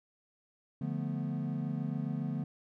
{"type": "chord", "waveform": "triangle", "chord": "B half-diminished seventh", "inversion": "first", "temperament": "equal", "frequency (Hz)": [146.83, 174.61, 220, 246.9], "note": ["D3", "F3", "A3", "B3"], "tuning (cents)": [0, 0, 0, 0], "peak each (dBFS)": [-34, -37, -37, -37], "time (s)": [0.81, 2.44], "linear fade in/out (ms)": 5, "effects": []}